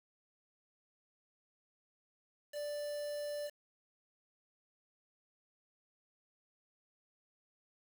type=tone with quantisation; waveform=triangle; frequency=587.3 Hz; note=D5; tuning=in tune; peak=-36 dBFS; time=2.52-3.51 s; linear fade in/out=50 ms; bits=8; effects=none